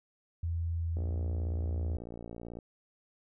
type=tone with pitch glide; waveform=sine; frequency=83.8 to 80.53 Hz; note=E2 to E2; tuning=+29 to -40 cents; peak=-30 dBFS; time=0.43-1.97 s; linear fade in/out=5 ms; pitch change=-69 cents; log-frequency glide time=0.75-1.7 s
type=click train; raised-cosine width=2 ms; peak=-30 dBFS; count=95; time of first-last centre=0.97-2.588 s; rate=58.1 Hz
effects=none